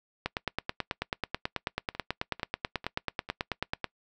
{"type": "two click trains", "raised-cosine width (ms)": 0.3, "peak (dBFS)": [-24, -13], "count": [5, 34], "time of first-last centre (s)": [[1.95, 3.736], [0.26, 3.843]], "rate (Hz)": [2.24, 9.21], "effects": ["noise-tail reverb RT60 0.1 s tail -23 dB re dry"]}